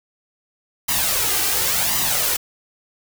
white noise with flanger, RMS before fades -20 dBFS, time 0.88-2.37 s, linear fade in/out 10 ms, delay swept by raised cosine 1 to 2.6 ms, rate 0.92 Hz, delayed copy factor +0.6, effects none

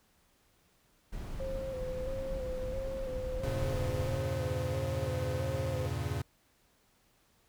brown noise, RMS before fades -39 dBFS, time 1.12-4.18 s, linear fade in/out 10 ms
sine tone with vibrato, 523 Hz, C5, 1 cent flat, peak -36 dBFS, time 1.4-5.86 s, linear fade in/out 0 ms, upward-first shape square, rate 1.5 Hz, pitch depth 31 cents each way
square chord, E diminished seventh, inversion none, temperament equal with one note detuned, 82.41 / 98 / 117.35 / 138.59 Hz, E2 / G2 / Bb2 / Db3, 0 / 0 / +12 / 0 cents, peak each -39 dBFS, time 3.43-6.22 s, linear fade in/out 5 ms
effects pink hiss -69 dBFS RMS until 7.48 s

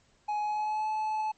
triangle tone with pitch glide, 839 to 863.6 Hz, G#5 to A5, +17 to -33 cents, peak -26 dBFS, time 0.28-1.32 s, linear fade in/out 10 ms, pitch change +50 cents, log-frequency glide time 0.41-0.88 s, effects pink hiss -66 dBFS RMS until 1.37 s + MP3 32 kbps

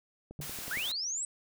click train, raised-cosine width 2 ms, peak -32 dBFS, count 6, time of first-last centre 0.31-0.773 s, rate 10.8 Hz
sine tone with exponential decay, 146.83 Hz, D3, in tune, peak -33 dBFS, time 0.39-0.53 s, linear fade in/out 0 ms, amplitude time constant 30 ms
white noise, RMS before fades -41 dBFS, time 0.41-0.92 s, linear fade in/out 5 ms
sine linear sweep, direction up, 1380 to 8080 Hz, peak -32 dBFS, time 0.71-1.25 s, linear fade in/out 2 ms
effects none

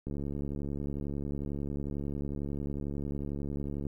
click train, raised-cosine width 3 ms, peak -24 dBFS, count 271, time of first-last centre 0.07-3.867 s, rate 71.1 Hz, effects 11-bit

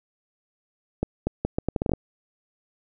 accelerating click train, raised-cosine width 2 ms, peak -10 dBFS, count 11, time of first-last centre 1.03-1.936 s, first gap 240 ms, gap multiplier 0.75, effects none

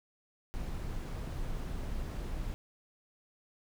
brown noise, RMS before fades -37 dBFS, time 0.54-2.54 s, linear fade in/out 0 ms, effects none

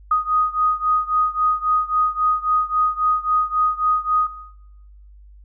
sine beating tone pair, 1244.5 / 1248.2 Hz, D#6 / D#6, 0 / +5 cents, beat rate 3.7 Hz, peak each -19 dBFS, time 0.11-4.27 s, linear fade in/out 5 ms, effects noise-tail reverb RT60 0.9 s tail -18 dB re dry + added 50 Hz sine -42 dBFS peak until 5.44 s

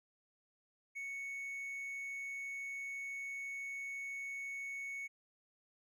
triangle tone, 2217 Hz, C#7, in tune, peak -39 dBFS, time 0.95-5.08 s, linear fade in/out 20 ms, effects none

